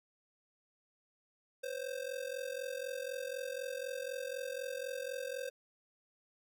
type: ring-modulated tone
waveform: square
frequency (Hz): 523.3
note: C5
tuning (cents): 0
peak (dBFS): -36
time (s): 1.63-5.5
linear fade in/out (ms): 10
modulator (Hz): 22
effects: none